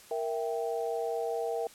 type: chord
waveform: sine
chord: E diminished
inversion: second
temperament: equal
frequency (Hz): 466.2 / 659.3 / 784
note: Bb4 / E5 / G5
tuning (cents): 0 / 0 / 0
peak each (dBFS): -32 / -35 / -37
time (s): 0.11-1.67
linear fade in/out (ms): 2
effects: white hiss -54 dBFS RMS until 1.74 s + low-pass 12000 Hz 12 dB/octave